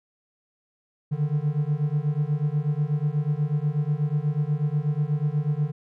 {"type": "beating tone pair", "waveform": "triangle", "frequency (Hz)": [144.5, 152.7], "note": ["D3", "D#3"], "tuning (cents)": [-28, -32], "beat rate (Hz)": 8.2, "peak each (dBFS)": -23, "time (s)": [1.11, 5.72], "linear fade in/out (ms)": 20, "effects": []}